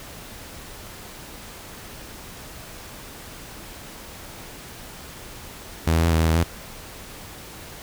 sawtooth tone with pitch steps, 81.4 / 82 / 84 / 80.6 / 81.2 / 80.4 / 84.2 Hz, E2 / E2 / E2 / E2 / E2 / E2 / E2, -21 / -9 / +33 / -38 / -26 / -43 / +37 cents, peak -13 dBFS, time 5.87-6.437 s, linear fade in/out 5 ms, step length 81 ms, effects pink hiss -40 dBFS RMS until 7.82 s

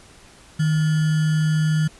sine tone with sample-and-hold, 155.56 Hz, D#3, in tune, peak -16 dBFS, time 0.59-1.88 s, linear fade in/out 10 ms, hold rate 1575 Hz, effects pink hiss -48 dBFS RMS until 1.99 s + resampled to 24000 Hz

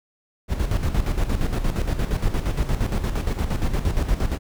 brown noise with tremolo, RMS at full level -20 dBFS, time 0.48-4.39 s, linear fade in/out 50 ms, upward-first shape square, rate 8.6 Hz, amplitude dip 60%, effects none

